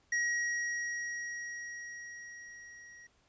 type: tone with level ramp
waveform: square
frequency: 1900 Hz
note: A#6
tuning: 33 cents sharp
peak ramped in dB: -29 to -52 dBFS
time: 0.12-3.07 s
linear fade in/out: 5 ms
effects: pink hiss -70 dBFS RMS until 3.28 s + resampled to 16000 Hz